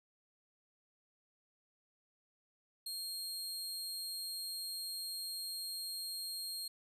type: tone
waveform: sawtooth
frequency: 4232 Hz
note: C8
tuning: 19 cents sharp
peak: -37 dBFS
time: 2.86-6.68 s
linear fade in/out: 5 ms
effects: resampled to 32000 Hz